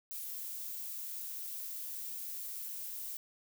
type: noise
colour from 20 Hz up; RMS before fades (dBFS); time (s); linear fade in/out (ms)
violet; -42; 0.11-3.17; 0
effects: none